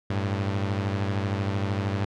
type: beating tone pair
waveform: sawtooth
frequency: 98 / 111 Hz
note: G2 / A2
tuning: 0 / +16 cents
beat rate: 13 Hz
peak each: -22 / -27 dBFS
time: 0.1-2.05 s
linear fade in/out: 5 ms
effects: low-pass 4000 Hz 12 dB/octave